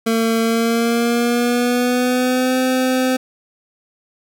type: tone with pitch glide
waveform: 25% pulse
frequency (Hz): 226.6 to 257.3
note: A#3 to C4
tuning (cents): -49 to -29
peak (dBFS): -11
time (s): 0.06-3.17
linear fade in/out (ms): 10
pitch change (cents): +220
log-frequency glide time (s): 0.41-2.58
effects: none